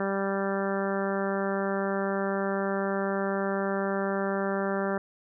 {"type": "harmonic tone", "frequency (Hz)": 196, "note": "G3", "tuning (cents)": 0, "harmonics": [1, 2, 3, 4, 5, 6, 7, 8, 9], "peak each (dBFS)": [-31, -31, -32, -37, -40, -39, -38, -39, -41], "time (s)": [0, 4.98], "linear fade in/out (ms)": 2, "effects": []}